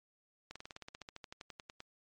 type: slowing click train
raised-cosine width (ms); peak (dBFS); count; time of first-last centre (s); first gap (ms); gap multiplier
0.2; -29; 19; 0.51-1.804; 46; 1.05
effects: MP3 48 kbps